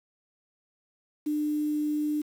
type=tone with quantisation; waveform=sine; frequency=299.8 Hz; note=D4; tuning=36 cents sharp; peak=-25 dBFS; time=1.26-2.22 s; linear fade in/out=10 ms; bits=8; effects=none